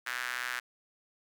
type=tone with high-pass filter; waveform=sawtooth; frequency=123.8 Hz; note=B2; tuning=5 cents sharp; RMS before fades=-36 dBFS; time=0.06-0.6 s; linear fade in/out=10 ms; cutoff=1600 Hz; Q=3.3; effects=none